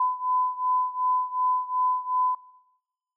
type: beating tone pair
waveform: sine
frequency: 1006 / 1008.7 Hz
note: B5 / B5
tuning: +32 / +36 cents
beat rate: 2.7 Hz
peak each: -24 / -27 dBFS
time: 0-2.35 s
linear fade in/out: 5 ms
effects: noise-tail reverb RT60 1.0 s tail -21 dB re dry